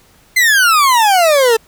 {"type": "exponential sweep", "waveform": "40% pulse", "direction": "down", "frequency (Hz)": [2091, 437.1], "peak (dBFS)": -7, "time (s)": [0.36, 1.57], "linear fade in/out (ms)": 10, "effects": ["pink hiss -49 dBFS RMS until 1.67 s"]}